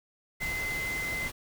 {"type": "tone in noise", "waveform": "sine", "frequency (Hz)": 2057, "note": "C7", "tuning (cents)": -30, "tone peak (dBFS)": -31, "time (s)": [0.4, 1.29], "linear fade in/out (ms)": 20, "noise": "pink", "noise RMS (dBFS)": -38, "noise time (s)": [0.4, 1.32], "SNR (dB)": 4, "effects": []}